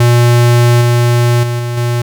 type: tone with level steps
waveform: square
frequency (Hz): 120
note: B2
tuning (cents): -49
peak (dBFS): -6 / -8 / -14 / -16 / -12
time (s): 0-2.02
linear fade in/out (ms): 5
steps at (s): 0.81 / 1.43 / 1.59 / 1.77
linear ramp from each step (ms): 5
effects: none